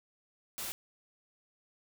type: noise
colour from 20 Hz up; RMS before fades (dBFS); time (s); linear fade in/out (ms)
white; -39; 0.58-0.72; 0
effects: none